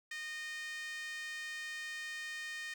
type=tone with high-pass filter; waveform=5% pulse; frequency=615 Hz; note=D#5; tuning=20 cents flat; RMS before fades=-43 dBFS; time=0.11-2.74 s; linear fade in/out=5 ms; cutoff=1900 Hz; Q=6.3; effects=none